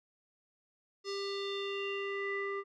square tone with low-pass filter sweep, 396.9 Hz, G4, 22 cents sharp, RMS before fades -37 dBFS, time 1.04-2.64 s, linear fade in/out 50 ms, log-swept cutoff 5200 to 1600 Hz, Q 5.1, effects none

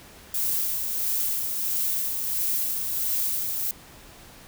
violet noise with tremolo, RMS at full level -25 dBFS, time 0.34-3.71 s, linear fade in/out 2 ms, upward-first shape sine, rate 1.5 Hz, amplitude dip 35%, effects pink hiss -48 dBFS RMS until 4.47 s

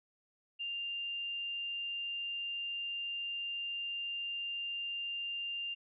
sine tone, 2794 Hz, F7, in tune, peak -36 dBFS, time 0.59-5.75 s, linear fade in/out 20 ms, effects none

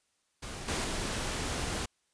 pink noise with level steps, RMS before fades -41 / -32 / -34 dBFS, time 0.42-1.86 s, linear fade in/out 10 ms, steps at 0.68 / 0.84 s, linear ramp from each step 5 ms, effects white hiss -75 dBFS RMS until 2.13 s + resampled to 22050 Hz

